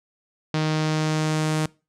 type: tone with low-pass filter sweep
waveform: sawtooth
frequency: 155.56 Hz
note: D#3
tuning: in tune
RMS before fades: -23 dBFS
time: 0.54-1.66 s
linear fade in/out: 2 ms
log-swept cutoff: 4800 to 9000 Hz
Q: 1.4
effects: noise-tail reverb RT60 0.3 s tail -23 dB re dry